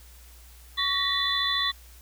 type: tone cluster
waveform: sine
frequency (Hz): 1122 / 1867 / 1941 / 3483 / 4003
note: C#6 / A#6 / B6 / A7 / B7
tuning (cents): +21 / +2 / -31 / -18 / +23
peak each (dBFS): -31 / -33 / -32 / -26 / -31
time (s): 0.77-1.72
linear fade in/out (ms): 20
effects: added 60 Hz sine -48 dBFS peak until 2.01 s + white hiss -54 dBFS RMS until 2.01 s